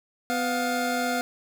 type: tone pair together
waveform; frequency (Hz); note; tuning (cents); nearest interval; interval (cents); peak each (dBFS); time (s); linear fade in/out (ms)
25% pulse; 250 / 706.5; B3 / F5; +21 / +20; octave + tritone; 1799; -24 / -23; 0.3-1.21; 0
effects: none